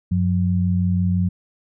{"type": "tone pair together", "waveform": "sine", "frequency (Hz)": [94.04, 180], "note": ["F#2", "F#3"], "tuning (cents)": [29, -47], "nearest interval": "major seventh", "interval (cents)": 1124, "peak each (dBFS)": -19, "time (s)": [0.11, 1.29], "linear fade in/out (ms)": 10, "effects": []}